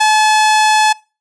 sawtooth tone, 860 Hz, A5, 40 cents flat, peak -5 dBFS, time 0-0.93 s, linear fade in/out 10 ms, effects noise-tail reverb RT60 0.3 s tail -23 dB re dry + resampled to 22050 Hz

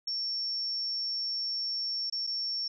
sine tone with dropouts, 5460 Hz, F8, 40 cents flat, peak -30 dBFS, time 0.07-2.68 s, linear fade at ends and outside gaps 5 ms, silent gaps 2.099-2.124 / 2.268-2.272 s, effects none

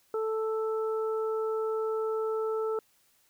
harmonic tone, 440 Hz, A4, in tune, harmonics 1 / 2 / 3, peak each -28 / -42 / -38 dBFS, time 0.14-2.79 s, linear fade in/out 2 ms, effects white hiss -67 dBFS RMS until 3.29 s

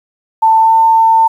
sine tone with pitch glide, 890 to 898.8 Hz, A5 to A5, +20 to +37 cents, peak -5 dBFS, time 0.42-1.28 s, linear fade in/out 10 ms, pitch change +17 cents, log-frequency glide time 0.59-0.74 s, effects 7-bit

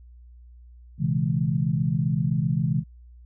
sine tone cluster, 119.3 / 134.9 / 162.5 / 208.9 Hz, A#2 / C#3 / E3 / G#3, +41 / -47 / -24 / +10 cents, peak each -30 / -25 / -24 / -30 dBFS, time 0.98-2.84 s, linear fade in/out 50 ms, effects added 60 Hz sine -45 dBFS peak until 3.25 s

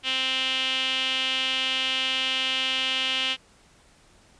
sawtooth tone with band-pass filter, 261.6 Hz, C4, in tune, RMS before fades -26 dBFS, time 0.03-3.37 s, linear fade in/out 50 ms, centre 3000 Hz, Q 5.5, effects pink hiss -57 dBFS RMS until 4.39 s + resampled to 22050 Hz

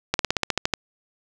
slowing click train, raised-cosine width 0.2 ms, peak -3 dBFS, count 10, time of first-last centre 0.14-0.738 s, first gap 52 ms, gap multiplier 1.06, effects none

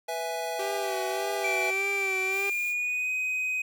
square chord, E major, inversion second, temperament equal, 493.9 / 659.3 / 830.6 Hz, B4 / E5 / G#5, 0 / 0 / 0 cents, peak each -37 / -34 / -35 dBFS, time 0.08-1.71 s, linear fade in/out 10 ms
sawtooth tone with vibrato, 387.6 Hz, G4, 20 cents flat, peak -28 dBFS, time 0.59-2.5 s, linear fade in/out 5 ms, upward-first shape sine, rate 1.7 Hz, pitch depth 50 cents each way
triangle tone with pitch glide, 2343 to 2511 Hz, D7 to D#7, -5 to +15 cents, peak -25 dBFS, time 1.44-3.62 s, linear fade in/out 5 ms, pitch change +120 cents, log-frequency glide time 2.18-3.11 s
blue noise, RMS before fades -45 dBFS, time 2.3-2.75 s, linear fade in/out 50 ms
effects none

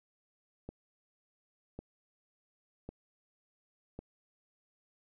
click train, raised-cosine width 2 ms, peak -29 dBFS, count 4, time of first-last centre 0.69-3.99 s, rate 0.909 Hz, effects none

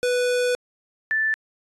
square / sine tone pair in turn, 493.9 / 1760.1 Hz, B4 / A6, 0 / 0 cents, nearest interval octave + minor seventh, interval 2200 cents, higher second, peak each -20 / -19 dBFS, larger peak second, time 0.03-0.55 / 1.11-1.34 s, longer first, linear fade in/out 0 ms, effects resampled to 24000 Hz

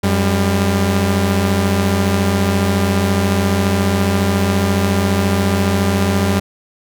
sawtooth tone pair together, 92.5 / 199.43 Hz, F#2 / G3, 0 / +30 cents, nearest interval octave + minor second, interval 1330 cents, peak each -12 dBFS, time 0.03-6.4 s, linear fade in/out 10 ms, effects none

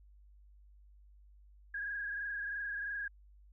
sine tone with frequency modulation, 1641 Hz, G#6, 21 cents flat, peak -36 dBFS, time 1.74-3.08 s, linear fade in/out 5 ms, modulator 23 Hz, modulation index 2, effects added 50 Hz sine -57 dBFS peak until 3.52 s

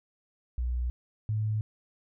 sine tone pair in turn, 61 / 107.81 Hz, B1 / A2, -21 / -35 cents, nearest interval minor seventh, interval 986 cents, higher second, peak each -27 / -26 dBFS, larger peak second, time 0.58-0.9 / 1.29-1.61 s, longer neither, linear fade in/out 0 ms, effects none

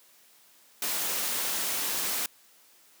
white noise, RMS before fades -30 dBFS, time 0.82-2.26 s, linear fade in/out 2 ms, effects white hiss -59 dBFS RMS until 3 s + high-pass 200 Hz 12 dB/octave

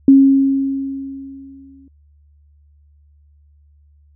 sine tone with exponential decay, 272 Hz, C#4, 33 cents flat, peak -3 dBFS, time 0.08-1.88 s, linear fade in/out 2 ms, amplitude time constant 390 ms, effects added 73 Hz sine -48 dBFS peak until 4.15 s

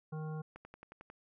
harmonic tone, 155.56 Hz, D#3, in tune, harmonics 1 / 3 / 5 / 7 / 9, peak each -38 / -48 / -52 / -55 / -57 dBFS, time 0.12-0.42 s, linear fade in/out 10 ms
click train, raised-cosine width 0.5 ms, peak -35 dBFS, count 7, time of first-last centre 0.56-1.101 s, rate 11.1 Hz
effects none

